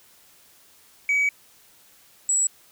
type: tone pair in turn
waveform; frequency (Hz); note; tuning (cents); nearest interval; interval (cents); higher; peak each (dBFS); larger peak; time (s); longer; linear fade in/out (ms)
sine; 2272 / 7771; C#7 / B8; +42 / -29; octave + major sixth; 2129; second; -16; neither; 1.09-1.29 / 2.29-2.47; first; 2
effects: tanh soft clip ceiling -17 dBFS + white hiss -55 dBFS RMS until 2.71 s